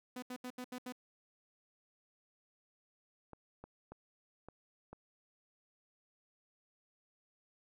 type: tone bursts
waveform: sawtooth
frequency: 250.3 Hz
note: B3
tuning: 23 cents sharp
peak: -38 dBFS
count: 6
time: 0.16-0.924 s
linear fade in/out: 5 ms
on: 64 ms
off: 76 ms
type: clicks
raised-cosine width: 1 ms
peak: -35 dBFS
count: 5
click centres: 3.333 / 3.64 / 3.92 / 4.486 / 4.93 s
effects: none